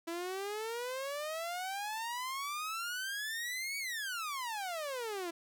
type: exponential two-way sweep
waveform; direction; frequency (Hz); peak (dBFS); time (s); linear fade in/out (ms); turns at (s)
sawtooth; up then down; 329.6 to 2269 to 329.6; -33; 0.07-5.31; 10; 3.78
effects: none

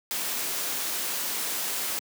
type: noise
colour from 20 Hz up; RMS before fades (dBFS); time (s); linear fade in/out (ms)
white; -30; 0.11-1.99; 0
effects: high-pass 200 Hz 12 dB/octave

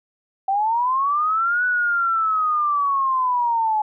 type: linear two-way sweep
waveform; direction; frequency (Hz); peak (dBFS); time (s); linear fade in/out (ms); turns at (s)
sine; up then down; 762 to 1488 to 844; -17; 0.48-3.82; 5; 1.65
effects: none

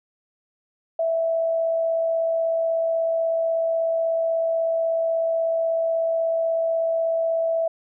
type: tone with amplitude modulation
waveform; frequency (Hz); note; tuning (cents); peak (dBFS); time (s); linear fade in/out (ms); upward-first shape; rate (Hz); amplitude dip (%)
sine; 658; E5; -3; -18; 0.99-7.68; 5; sine; 56.3; 30
effects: none

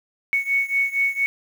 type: beating tone pair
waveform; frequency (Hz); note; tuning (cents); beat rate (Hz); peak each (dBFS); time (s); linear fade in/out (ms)
sine; 2217 / 2221.3; C#7 / C#7; 0 / +3; 4.3; -21 / -23; 0.33-1.26; 0
effects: 7-bit

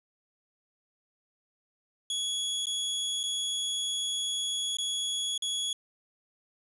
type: tone with dropouts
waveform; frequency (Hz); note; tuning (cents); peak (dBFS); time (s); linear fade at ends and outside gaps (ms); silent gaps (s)
sawtooth; 3358; G#7; +18; -26; 2.1-5.73; 2; 2.657-2.668 / 3.232-3.237 / 4.77-4.785 / 5.378-5.422
effects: resampled to 24000 Hz

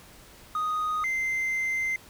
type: tone pair in turn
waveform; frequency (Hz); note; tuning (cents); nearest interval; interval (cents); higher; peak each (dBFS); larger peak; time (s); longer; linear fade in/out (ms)
triangle; 1244.5 / 2079; D#6 / C7; 0 / -12; major sixth; 888; second; -23; neither; 0.55-1.04 / 1.04-1.96; second; 2
effects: tanh soft clip ceiling -19 dBFS + pink hiss -51 dBFS RMS until 2.09 s

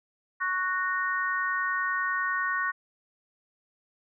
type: chord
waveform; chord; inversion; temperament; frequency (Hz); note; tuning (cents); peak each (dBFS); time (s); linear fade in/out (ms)
sine; F# major; second; just; 1110 / 1480 / 1850; C#6 / F#6 / A#6; +2 / 0 / -14; -30; 0.4-2.72; 20
effects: none

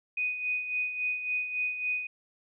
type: tone with tremolo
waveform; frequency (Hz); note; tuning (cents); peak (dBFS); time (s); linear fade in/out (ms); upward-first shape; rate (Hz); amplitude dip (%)
sine; 2489; D#7; 0; -26; 0.17-2.07; 5; sine; 3.6; 60
effects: none

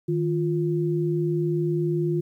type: tone pair together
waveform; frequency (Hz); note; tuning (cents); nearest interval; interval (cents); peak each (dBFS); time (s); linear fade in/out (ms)
sine; 155.56 / 349.2; D#3 / F4; 0 / 0; octave + major second; 1400; -24; 0.08-2.21; 10
effects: 10-bit

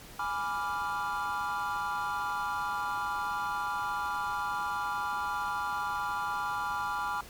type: chord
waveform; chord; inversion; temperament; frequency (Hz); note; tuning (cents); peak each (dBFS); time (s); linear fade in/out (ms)
triangle; G# diminished seventh; none; equal; 830.6 / 987.8 / 1174.7 / 1396.9; G#5 / B5 / D6 / F6; 0 / 0 / 0 / 0; -34; 0.19-7.21; 5
effects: pink hiss -49 dBFS RMS until 7.29 s + MP3 96 kbps

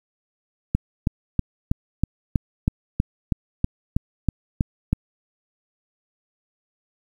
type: click train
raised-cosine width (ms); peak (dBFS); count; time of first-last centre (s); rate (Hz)
5; -6; 14; 0.75-4.93; 3.11
effects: 8-bit

